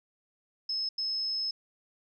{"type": "tone bursts at uneven times", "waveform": "sine", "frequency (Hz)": 5190, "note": "E8", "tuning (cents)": -28, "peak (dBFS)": -29, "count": 2, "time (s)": [[0.69, 0.89], [0.98, 1.51]], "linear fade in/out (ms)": 5, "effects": []}